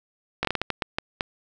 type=slowing click train; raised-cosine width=0.3 ms; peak=-8 dBFS; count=10; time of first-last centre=0.43-1.208 s; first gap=18 ms; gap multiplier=1.37; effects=none